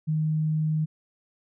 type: tone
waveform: sine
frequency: 155.56 Hz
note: D#3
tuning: in tune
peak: -22 dBFS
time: 0.07-0.86 s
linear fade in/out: 20 ms
effects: none